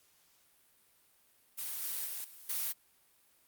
blue noise with level steps, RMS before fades -39 / -37 / -40 / -53 / -35 dBFS, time 1.57-2.73 s, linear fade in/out 20 ms, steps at 1.82 / 2.06 / 2.24 / 2.49 s, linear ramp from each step 5 ms, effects white hiss -68 dBFS RMS until 3.47 s + Opus 48 kbps

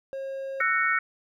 triangle tone, 540 Hz, C#5, 45 cents flat, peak -29 dBFS, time 0.13-0.61 s, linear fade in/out 0 ms
sine chord, F# dominant seventh, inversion third, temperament just, 1332 / 1480 / 1850 / 2220 Hz, E6 / F#6 / A#6 / C#7, +18 / 0 / -14 / +2 cents, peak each -27 dBFS, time 0.6-0.99 s, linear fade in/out 5 ms
effects none

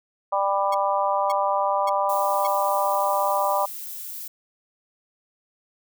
harmonic tone, 197.7 Hz, G3, 15 cents sharp, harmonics 3 / 4 / 5 / 6, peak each -25 / -25 / -24 / -28 dBFS, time 0.32-3.66 s, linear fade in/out 10 ms
sawtooth tone bursts, 1100 Hz, C#6, 14 cents flat, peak -25 dBFS, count 4, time 0.72-2.47 s, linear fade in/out 5 ms, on 25 ms, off 550 ms
violet noise, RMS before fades -35 dBFS, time 2.09-4.28 s, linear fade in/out 5 ms
effects none

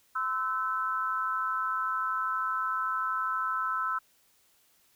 sine tone cluster, 1030 / 1317 / 1509 Hz, C6 / E6 / F#6, -28 / -2 / +34 cents, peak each -35 / -29 / -36 dBFS, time 0.15-3.99 s, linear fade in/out 10 ms, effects white hiss -66 dBFS RMS until 4.95 s

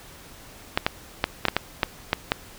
clicks, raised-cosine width 0.3 ms, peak -3 dBFS, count 9, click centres 0.775 / 0.865 / 1.241 / 1.453 / 1.484 / 1.566 / 1.832 / 2.131 / 2.319 s, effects pink hiss -46 dBFS RMS until 2.58 s

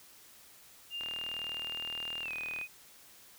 sine tone with pitch glide, 2804 to 2498 Hz, F7 to D#7, +6 to +6 cents, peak -36 dBFS, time 0.9-2.68 s, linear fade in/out 50 ms, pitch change -200 cents, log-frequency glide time 2.22-2.32 s
click train, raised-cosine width 0.3 ms, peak -28 dBFS, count 64, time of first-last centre 1.01-2.613 s, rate 39.3 Hz
effects white hiss -57 dBFS RMS until 3.38 s

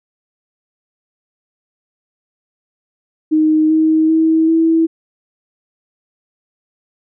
sine tone with pitch steps, 311.1 / 316 / 321 / 326 Hz, D#4 / D#4 / E4 / E4, 0 / +27 / -46 / -19 cents, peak -9 dBFS, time 3.31-4.87 s, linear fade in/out 20 ms, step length 390 ms, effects none

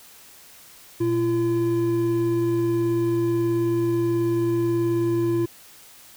triangle tone pair together, 119.6 / 340.3 Hz, A#2 / F4, +45 / -45 cents, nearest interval octave + tritone, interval 1810 cents, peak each -25 / -18 dBFS, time 1-5.46 s, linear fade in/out 10 ms, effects white hiss -48 dBFS RMS until 6.16 s

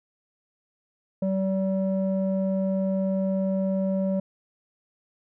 square tone with low-pass filter, 191.6 Hz, G3, 39 cents flat, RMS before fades -25 dBFS, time 1.22-4.2 s, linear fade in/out 5 ms, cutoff 480 Hz, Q 7.5, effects none

